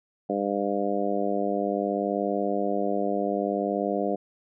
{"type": "harmonic tone", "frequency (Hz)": 100.6, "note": "G2", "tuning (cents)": 45, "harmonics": [2, 3, 4, 5, 6, 7], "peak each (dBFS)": [-31, -31, -31, -31, -31, -31], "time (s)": [0.29, 4.16], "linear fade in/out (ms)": 10, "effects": []}